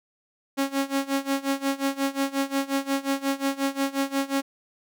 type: tone with tremolo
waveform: sawtooth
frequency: 274.3 Hz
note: C#4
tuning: 18 cents flat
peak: -17 dBFS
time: 0.57-4.42 s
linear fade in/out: 20 ms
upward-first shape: sine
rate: 5.6 Hz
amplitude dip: 90%
effects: none